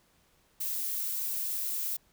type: noise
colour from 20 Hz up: violet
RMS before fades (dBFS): -33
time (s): 0.6-1.97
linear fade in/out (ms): 10
effects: pink hiss -67 dBFS RMS until 2.12 s